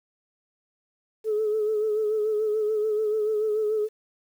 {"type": "tone with vibrato", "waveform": "sine", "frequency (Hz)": 428.8, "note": "A4", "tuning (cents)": -45, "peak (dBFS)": -21, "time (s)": [1.24, 3.89], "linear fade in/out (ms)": 50, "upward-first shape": "sine", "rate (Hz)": 6.9, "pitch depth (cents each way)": 43, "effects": ["tanh soft clip ceiling -17 dBFS", "9-bit"]}